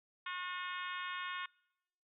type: harmonic tone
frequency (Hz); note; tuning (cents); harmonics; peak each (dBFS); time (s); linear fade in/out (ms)
361.4; F#4; -41; 3 / 4 / 5 / 6 / 7 / 8 / 9 / 10; -43 / -45 / -47 / -49 / -50 / -51 / -52 / -53; 0.26-1.46; 5
effects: noise-tail reverb RT60 0.9 s tail -26 dB re dry